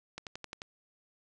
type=click train; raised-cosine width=0.2 ms; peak=-23 dBFS; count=6; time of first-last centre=0.18-0.619 s; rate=11.4 Hz; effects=resampled to 22050 Hz